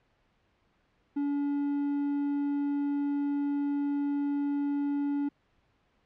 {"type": "tone", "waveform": "triangle", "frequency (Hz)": 285.5, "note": "D4", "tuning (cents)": -49, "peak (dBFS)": -25, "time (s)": [1.16, 5.29], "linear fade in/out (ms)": 10, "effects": ["pink hiss -70 dBFS RMS until 6.05 s", "low-pass 3000 Hz 12 dB/octave"]}